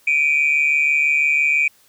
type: tone pair together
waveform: sine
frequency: 2323 / 2469 Hz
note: D7 / D#7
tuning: -20 / -14 cents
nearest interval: minor second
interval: 106 cents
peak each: -16 dBFS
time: 0.07-1.68 s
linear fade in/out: 5 ms
effects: tanh soft clip ceiling -8 dBFS + white hiss -55 dBFS RMS until 1.88 s